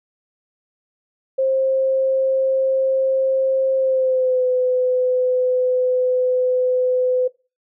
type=tone with pitch glide; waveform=sine; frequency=530 to 505.5 Hz; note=C5 to B4; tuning=+22 to +40 cents; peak=-15 dBFS; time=1.38-7.28 s; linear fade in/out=10 ms; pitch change=-82 cents; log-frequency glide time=3.76-4.45 s; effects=noise-tail reverb RT60 0.3 s tail -21 dB re dry